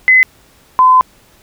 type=tone pair in turn; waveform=sine; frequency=2032 / 1020.7 Hz; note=B6 / C6; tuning=+49 / -43 cents; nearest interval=octave; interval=1192 cents; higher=first; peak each=-4 dBFS; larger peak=neither; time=0.08-0.23 / 0.79-1.01 s; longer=second; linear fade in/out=0 ms; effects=pink hiss -48 dBFS RMS until 1.42 s